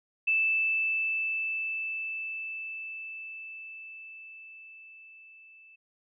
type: tone with level ramp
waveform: sine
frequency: 2637 Hz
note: E7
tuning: in tune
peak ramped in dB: -22 to -52 dBFS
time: 0.27-5.76 s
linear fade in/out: 10 ms
effects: none